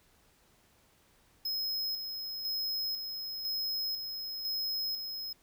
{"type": "tone with tremolo", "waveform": "square", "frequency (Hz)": 5130, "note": "E8", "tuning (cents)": -48, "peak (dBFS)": -32, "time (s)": [1.45, 5.33], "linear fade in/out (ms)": 5, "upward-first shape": "square", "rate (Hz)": 1, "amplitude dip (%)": 45, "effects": ["pink hiss -66 dBFS RMS until 5.42 s"]}